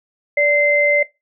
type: tone pair together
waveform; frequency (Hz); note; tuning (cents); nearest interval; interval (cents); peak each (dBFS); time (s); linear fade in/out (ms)
sine; 582 / 2074; D5 / C7; -16 / -16; octave + minor seventh; 2200; -15; 0.37-1.03; 5
effects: noise-tail reverb RT60 0.2 s tail -19 dB re dry